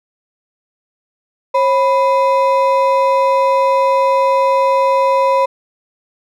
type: ring-modulated tone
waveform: triangle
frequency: 765 Hz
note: G5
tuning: 42 cents flat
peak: -5 dBFS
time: 1.54-5.46 s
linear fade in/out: 10 ms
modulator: 225 Hz
effects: none